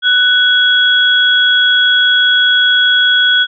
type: tone pair together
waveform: sine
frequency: 1489 / 3335 Hz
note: F#6 / G#7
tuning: +11 / +7 cents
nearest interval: octave + major second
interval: 1396 cents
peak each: -10 dBFS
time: 0.02-3.47 s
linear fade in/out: 50 ms
effects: none